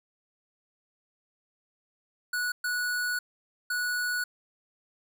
square tone bursts at uneven times, 1469 Hz, F#6, 13 cents flat, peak -28 dBFS, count 3, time 2.33-2.52 / 2.64-3.19 / 3.7-4.24 s, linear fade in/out 5 ms, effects none

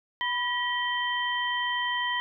sine tone cluster, 989 / 1921 / 3113 Hz, B5 / B6 / G7, +2 / -48 / -13 cents, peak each -30 / -29 / -32 dBFS, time 0.21-2.2 s, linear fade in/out 0 ms, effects none

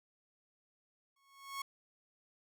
sawtooth tone with exponential growth, 1100 Hz, C#6, 14 cents flat, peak -33 dBFS, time 1.16-1.62 s, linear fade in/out 5 ms, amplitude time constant 100 ms, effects none

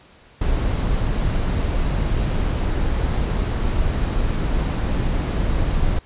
brown noise, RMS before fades -20 dBFS, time 0.41-5.99 s, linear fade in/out 5 ms, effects pink hiss -50 dBFS RMS until 6.05 s + resampled to 8000 Hz

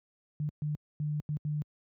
sine tone bursts at uneven times, 149.7 Hz, D3, 33 cents sharp, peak -29 dBFS, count 5, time 0.4-0.49 / 0.62-0.75 / 1-1.2 / 1.29-1.37 / 1.45-1.62 s, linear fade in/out 0 ms, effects high-pass 80 Hz 12 dB/octave

